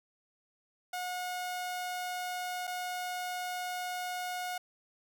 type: tone with dropouts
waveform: sawtooth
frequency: 724 Hz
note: F#5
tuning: 38 cents flat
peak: -31 dBFS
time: 0.93-4.58 s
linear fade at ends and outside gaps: 5 ms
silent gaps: 2.671-2.675 s
effects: none

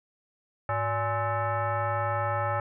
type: tone with frequency modulation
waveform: sine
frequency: 364.3 Hz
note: F#4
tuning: 27 cents flat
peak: -25 dBFS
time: 0.69-2.6 s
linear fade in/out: 2 ms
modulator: 470 Hz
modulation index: 2.6
effects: none

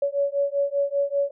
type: beating tone pair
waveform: sine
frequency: 561 / 566.1 Hz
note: C#5 / C#5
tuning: +21 / +36 cents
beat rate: 5.1 Hz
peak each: -24 dBFS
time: 0.02-1.31 s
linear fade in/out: 5 ms
effects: none

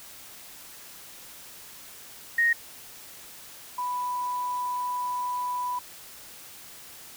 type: tone pair in turn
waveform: sine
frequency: 1864.7 / 989.8 Hz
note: A#6 / B5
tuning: 0 / +4 cents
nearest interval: major seventh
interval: 1096 cents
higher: first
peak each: -19 / -27 dBFS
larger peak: first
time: 2.38-2.53 / 3.78-5.79 s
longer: second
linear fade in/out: 5 ms
effects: white hiss -46 dBFS RMS until 7.16 s

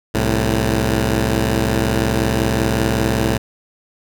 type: tone pair together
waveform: 10% pulse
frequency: 65.41 / 110.61 Hz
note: C2 / A2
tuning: 0 / +10 cents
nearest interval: major sixth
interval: 910 cents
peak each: -10 dBFS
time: 0.14-3.38 s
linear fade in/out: 10 ms
effects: none

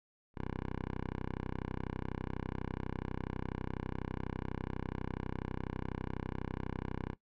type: tone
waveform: 5% pulse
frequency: 32.1 Hz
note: C1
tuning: 32 cents flat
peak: -26 dBFS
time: 0.34-7.16 s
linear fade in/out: 50 ms
effects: noise-tail reverb RT60 0.1 s tail -17 dB re dry + low-pass 2000 Hz 12 dB/octave

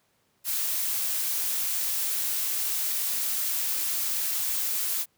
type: noise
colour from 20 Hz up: blue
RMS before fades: -28 dBFS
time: 0.44-5.06 s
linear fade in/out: 50 ms
effects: pink hiss -69 dBFS RMS until 5.17 s + high-pass 100 Hz 12 dB/octave

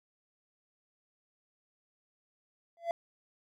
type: tone with exponential growth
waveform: triangle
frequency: 678 Hz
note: E5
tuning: 49 cents sharp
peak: -23 dBFS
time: 2.77-2.91 s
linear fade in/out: 1 ms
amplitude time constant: 30 ms
effects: none

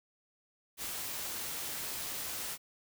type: noise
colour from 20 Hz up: white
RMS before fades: -39 dBFS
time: 0.77-2.58 s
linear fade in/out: 50 ms
effects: none

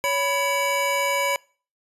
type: tone cluster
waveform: square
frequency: 560 / 990 / 2279 Hz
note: C#5 / B5 / C#7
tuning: +18 / +4 / +47 cents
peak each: -26 dBFS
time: 0.04-1.36 s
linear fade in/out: 0 ms
effects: noise-tail reverb RT60 0.4 s tail -24 dB re dry + resampled to 32000 Hz

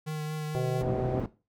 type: tone with vibrato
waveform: square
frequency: 153.7 Hz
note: D#3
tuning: 21 cents flat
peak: -32 dBFS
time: 0.06-0.83 s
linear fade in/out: 20 ms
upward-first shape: triangle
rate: 4.4 Hz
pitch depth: 19 cents each way
type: harmonic tone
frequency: 127 Hz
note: B2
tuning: 49 cents sharp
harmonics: 1 / 3 / 4 / 5 / 6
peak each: -31 / -33 / -37 / -38 / -39 dBFS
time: 0.55-1.2 s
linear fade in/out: 0 ms
type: low-pass noise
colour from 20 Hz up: white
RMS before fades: -33 dBFS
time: 0.81-1.26 s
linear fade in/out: 2 ms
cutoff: 370 Hz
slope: 12 dB/octave
effects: noise-tail reverb RT60 0.3 s tail -17 dB re dry

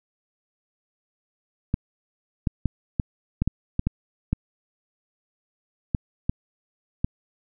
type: clicks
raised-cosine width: 5 ms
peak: -9 dBFS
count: 12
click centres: 1.741 / 2.472 / 2.657 / 2.998 / 3.42 / 3.476 / 3.794 / 3.87 / 4.33 / 5.948 / 6.295 / 7.045 s
effects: none

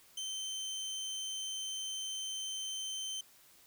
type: tone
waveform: 25% pulse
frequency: 3096 Hz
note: G7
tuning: 22 cents flat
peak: -34 dBFS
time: 0.17-3.21 s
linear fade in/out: 5 ms
effects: white hiss -62 dBFS RMS until 3.66 s

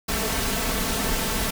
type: noise with comb filter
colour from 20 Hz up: pink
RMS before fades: -25 dBFS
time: 0.08-1.51 s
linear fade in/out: 10 ms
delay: 4.5 ms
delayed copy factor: +0.65
effects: none

